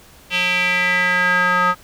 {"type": "tone with band-pass filter sweep", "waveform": "square", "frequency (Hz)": 180, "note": "F#3", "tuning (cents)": -47, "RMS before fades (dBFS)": -17, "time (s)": [0.3, 1.75], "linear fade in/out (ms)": 50, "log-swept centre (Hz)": [2800, 1300], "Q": 4.7, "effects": ["pink hiss -46 dBFS RMS until 1.83 s"]}